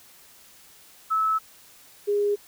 sine tone pair in turn, 1302 / 410.1 Hz, E6 / G#4, -22 / -22 cents, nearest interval octave + minor sixth, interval 2000 cents, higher first, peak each -20 dBFS, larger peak neither, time 1.1-1.39 / 2.07-2.36 s, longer neither, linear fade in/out 20 ms, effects white hiss -52 dBFS RMS until 2.47 s

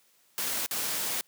white noise with dropouts, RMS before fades -31 dBFS, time 0.38-1.21 s, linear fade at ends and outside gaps 0 ms, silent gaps 0.662-0.711 s, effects white hiss -65 dBFS RMS until 1.27 s + high-pass 150 Hz 12 dB/octave

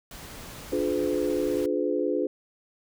pink noise, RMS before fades -42 dBFS, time 0.11-1.66 s, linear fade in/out 2 ms
sine chord, D diminished seventh, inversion none, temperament just, 293.7 / 352.4 / 422.9 / 507.5 Hz, D4 / F4 / Ab4 / Cb5, 0 / +16 / +31 / +47 cents, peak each -29 dBFS, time 0.72-2.27 s, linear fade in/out 5 ms
effects none

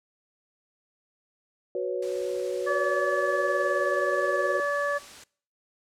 sine chord, F# suspended fourth, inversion none, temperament just, 370 / 493.3 / 555 Hz, F#4 / B4 / C#5, 0 / -2 / +2 cents, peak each -30 / -31 / -32 dBFS, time 1.75-4.6 s, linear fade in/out 2 ms
white noise, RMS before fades -45 dBFS, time 2.02-5.24 s, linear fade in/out 5 ms
harmonic tone, 574 Hz, D5, 40 cents flat, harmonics 1 / 2 / 3, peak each -27 / -29 / -29 dBFS, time 2.66-4.99 s, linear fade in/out 20 ms
effects noise-tail reverb RT60 0.5 s tail -23 dB re dry + low-pass 8000 Hz 12 dB/octave

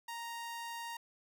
sawtooth tone, 932.3 Hz, A#5, in tune, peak -37 dBFS, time 0.08-0.97 s, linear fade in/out 5 ms, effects none

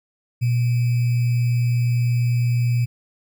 sine tone with sample-and-hold, 120.7 Hz, B2, 39 cents flat, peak -16 dBFS, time 0.41-2.86 s, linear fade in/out 20 ms, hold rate 2450 Hz, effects none

